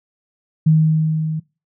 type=tone with level ramp; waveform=sine; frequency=157.3 Hz; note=D#3; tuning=19 cents sharp; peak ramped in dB=-8 to -20 dBFS; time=0.66-1.4 s; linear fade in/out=10 ms; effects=noise-tail reverb RT60 0.3 s tail -23 dB re dry